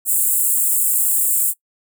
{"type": "high-pass noise", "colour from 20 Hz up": "pink", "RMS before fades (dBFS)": -17, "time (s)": [0.05, 1.54], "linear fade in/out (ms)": 50, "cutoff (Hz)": 7500, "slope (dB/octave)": 96, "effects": ["noise-tail reverb RT60 0.1 s tail -21 dB re dry"]}